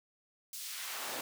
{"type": "noise with high-pass filter sweep", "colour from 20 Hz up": "pink", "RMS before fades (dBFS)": -41, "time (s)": [0.53, 1.21], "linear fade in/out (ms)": 2, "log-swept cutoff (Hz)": [5900, 330], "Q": 0.79, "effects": []}